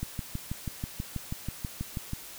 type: click train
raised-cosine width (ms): 5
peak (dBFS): -20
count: 14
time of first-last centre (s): 0.03-2.134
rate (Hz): 6.18
effects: white hiss -45 dBFS RMS until 2.38 s